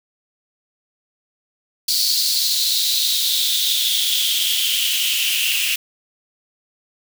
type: noise with high-pass filter sweep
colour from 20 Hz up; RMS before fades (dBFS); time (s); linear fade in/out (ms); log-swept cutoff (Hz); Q
white; -19; 1.88-5.76; 5; 4500 to 2700; 6.6
effects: none